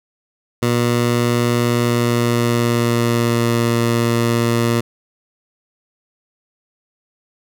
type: tone with pitch glide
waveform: 15% pulse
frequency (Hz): 120 to 117.26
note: B2 to A#2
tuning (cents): -49 to +11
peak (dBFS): -8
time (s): 0.62-4.81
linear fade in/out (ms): 10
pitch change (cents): -40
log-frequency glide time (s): 1.57-3.62
effects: none